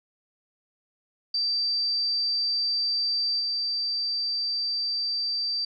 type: tone with level steps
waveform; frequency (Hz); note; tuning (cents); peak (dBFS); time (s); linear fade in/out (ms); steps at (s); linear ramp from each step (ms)
sine; 4667; D8; -12; -23 / -25; 1.34-5.65; 5; 3.39; 20
effects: none